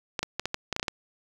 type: clicks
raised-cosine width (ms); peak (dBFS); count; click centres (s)
0.2; -11; 10; 0.192 / 0.23 / 0.396 / 0.456 / 0.544 / 0.727 / 0.764 / 0.797 / 0.829 / 0.882
effects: 7-bit